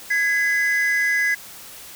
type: tone pair together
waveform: triangle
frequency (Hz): 1661.2 / 2025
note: G#6 / B6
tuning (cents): 0 / +43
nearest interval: minor third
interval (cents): 343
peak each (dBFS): -19 / -18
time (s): 0.1-1.35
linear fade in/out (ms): 10
effects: white hiss -40 dBFS RMS until 1.95 s